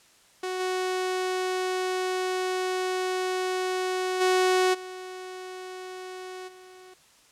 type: tone with level steps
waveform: sawtooth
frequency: 370 Hz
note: F#4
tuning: in tune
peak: -25 / -22 / -16 / -33 / -43 dBFS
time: 0.43-6.94 s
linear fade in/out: 5 ms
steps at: 0.59 / 4.2 / 4.73 / 6.47 s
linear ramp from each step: 20 ms
effects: white hiss -58 dBFS RMS until 7.31 s + low-pass 9000 Hz 12 dB/octave